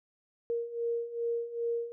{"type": "beating tone pair", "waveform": "sine", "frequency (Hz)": [466.2, 468.7], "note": ["A#4", "A#4"], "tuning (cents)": [0, 9], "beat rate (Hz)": 2.5, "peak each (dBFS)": [-36, -32], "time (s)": [0.5, 1.92], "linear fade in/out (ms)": 0, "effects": []}